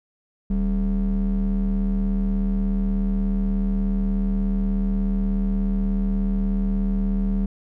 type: ring-modulated tone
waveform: triangle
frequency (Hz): 116.6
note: A#2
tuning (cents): +1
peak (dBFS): -14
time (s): 0.5-7.46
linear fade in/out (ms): 5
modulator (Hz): 78.3
effects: none